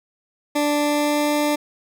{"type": "tone with pitch glide", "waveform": "20% pulse", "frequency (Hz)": [293.7, 295.9], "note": ["D4", "D4"], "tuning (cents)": [0, 13], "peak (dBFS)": -13, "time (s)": [0.55, 1.56], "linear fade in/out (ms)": 10, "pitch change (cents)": 13, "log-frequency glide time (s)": [0.78, 1.36], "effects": []}